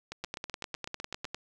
two click trains, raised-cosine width 0.2 ms, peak -18 / -21 dBFS, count 12 / 10, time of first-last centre 0.24-1.346 / 0.12-1.252 s, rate 9.95 / 7.95 Hz, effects none

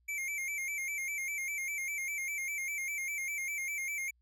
square tone with vibrato, 2221 Hz, C#7, 3 cents sharp, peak -35 dBFS, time 0.08-4.11 s, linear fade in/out 10 ms, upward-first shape square, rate 5 Hz, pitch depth 71 cents each way, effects added 60 Hz sine -68 dBFS peak until 4.21 s

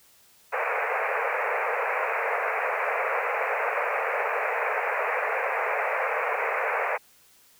pink band-pass noise, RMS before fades -27 dBFS, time 0.52-6.98 s, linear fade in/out 20 ms, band 440 to 2500 Hz, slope 96 dB/octave, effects white hiss -58 dBFS RMS until 7.59 s

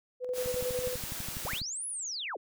sine tone with tremolo, 501 Hz, B4, 25 cents sharp, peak -29 dBFS, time 0.2-0.97 s, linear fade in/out 50 ms, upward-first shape square, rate 11 Hz, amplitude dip 45%
white noise, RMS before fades -39 dBFS, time 0.33-1.62 s, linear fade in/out 50 ms
click train, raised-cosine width 5 ms, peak -28 dBFS, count 15, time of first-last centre 0.46-1.617 s, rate 12.1 Hz
sine linear two-way sweep, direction up then down, 251.7 to 10590 to 251.7 Hz, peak -34 dBFS, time 1.45-2.37 s, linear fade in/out 10 ms, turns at 1.87 s
effects none

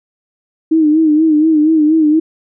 sine tone with vibrato, 311.1 Hz, D#4, in tune, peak -7 dBFS, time 0.71-2.2 s, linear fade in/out 10 ms, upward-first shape sine, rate 4.2 Hz, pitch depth 68 cents each way, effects none

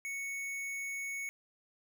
sine tone with hard clipping, 2217 Hz, C#7, in tune, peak -38 dBFS, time 0.05-1.29 s, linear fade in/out 0 ms, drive 15 dB, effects none

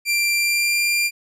sawtooth tone with pitch glide, 2365 to 2386 Hz, D7 to D7, +12 to +27 cents, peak -14 dBFS, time 0.05-1.11 s, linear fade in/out 50 ms, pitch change +15 cents, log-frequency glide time 0.34-0.8 s, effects resampled to 32000 Hz

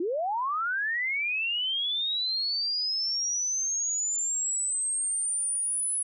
sine linear sweep, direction up, 317.5 to 10250 Hz, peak -26 dBFS, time 0-6.03 s, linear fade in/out 5 ms, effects none

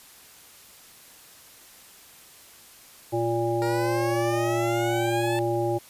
harmonic tone, 116.3 Hz, A#2, 4 cents flat, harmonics 1 / 3 / 5 / 7, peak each -30 / -25 / -30 / -30 dBFS, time 3.12-5.79 s, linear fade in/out 20 ms
15% pulse exponential sweep, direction up, 466.2 to 882 Hz, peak -24 dBFS, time 3.62-5.39 s, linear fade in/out 0 ms
effects white hiss -50 dBFS RMS until 5.89 s + resampled to 32000 Hz

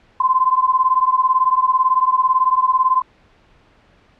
sine beating tone pair, 1026 / 1044 Hz, C6 / C6, -34 / -4 cents, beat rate 18 Hz, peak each -15 / -16 dBFS, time 0.2-3.02 s, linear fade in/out 5 ms, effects pink hiss -53 dBFS RMS until 4.19 s + low-pass 3000 Hz 12 dB/octave

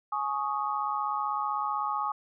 sine chord, Ab suspended fourth, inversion none, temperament equal with one note detuned, 840.3 / 1108.7 / 1244.5 Hz, Ab5 / Db6 / Eb6, +20 / 0 / 0 cents, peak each -32 dBFS, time 0.12-2.12 s, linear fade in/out 5 ms, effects none

